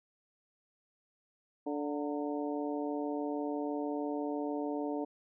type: harmonic tone with a mistuned harmonic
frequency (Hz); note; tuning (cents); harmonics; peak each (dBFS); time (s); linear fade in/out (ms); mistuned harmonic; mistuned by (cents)
146.2; D3; -7; 2 / 3 / 4 / 5 / 6; -35 / -39 / -41 / -43 / -45; 1.66-5.05; 10; 6; +67
effects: none